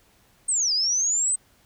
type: linear two-way sweep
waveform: sine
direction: down then up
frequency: 8620 to 4738 to 8280 Hz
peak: -20 dBFS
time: 0.48-1.36 s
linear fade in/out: 10 ms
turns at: 0.73 s
effects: pink hiss -60 dBFS RMS until 1.65 s